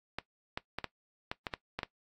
clicks, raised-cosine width 0.3 ms, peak -18 dBFS, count 9, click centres 0.186 / 0.575 / 0.786 / 0.843 / 1.315 / 1.468 / 1.538 / 1.79 / 1.832 s, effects noise-tail reverb RT60 0.1 s tail -18 dB re dry + AAC 48 kbps

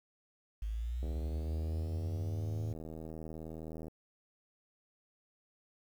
sine linear sweep, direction up, 51.5 to 108.6 Hz, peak -34 dBFS, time 0.62-2.73 s, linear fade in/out 5 ms
click train, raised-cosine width 2 ms, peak -32 dBFS, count 228, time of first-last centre 1.03-3.882 s, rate 79.6 Hz
effects 10-bit

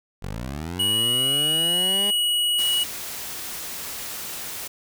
15% pulse linear sweep, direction up, 43.56 to 207.5 Hz, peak -23 dBFS, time 0.22-2.11 s, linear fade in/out 10 ms
square tone, 2915 Hz, F#7, 26 cents flat, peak -20 dBFS, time 0.79-2.84 s, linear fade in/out 10 ms
white noise, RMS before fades -33 dBFS, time 2.58-4.68 s, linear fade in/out 10 ms
effects none

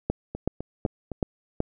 two click trains, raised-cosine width 2 ms, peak -10 / -19 dBFS, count 5 / 4, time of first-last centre 0.1-1.604 / 0.35-1.117 s, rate 2.66 / 3.91 Hz, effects none

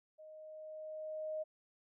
sine tone with level ramp, 622.3 Hz, D#5, in tune, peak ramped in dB -52 to -36 dBFS, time 0.18-1.44 s, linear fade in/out 20 ms, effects none

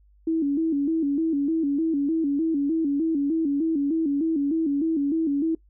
sine tone with vibrato, 302.9 Hz, D#4, 46 cents flat, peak -20 dBFS, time 0.27-5.55 s, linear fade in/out 5 ms, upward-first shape square, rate 3.3 Hz, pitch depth 120 cents each way, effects noise-tail reverb RT60 0.1 s tail -21 dB re dry + added 50 Hz sine -54 dBFS peak until 5.69 s

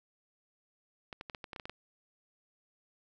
clicks, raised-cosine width 0.3 ms, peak -26 dBFS, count 10, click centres 1.128 / 1.211 / 1.298 / 1.348 / 1.442 / 1.532 / 1.562 / 1.598 / 1.655 / 1.696 s, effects none

